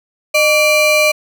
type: ring-modulated tone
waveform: square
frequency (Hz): 880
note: A5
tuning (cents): 0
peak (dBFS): -7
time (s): 0.34-1.12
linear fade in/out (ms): 10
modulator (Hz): 1490
effects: none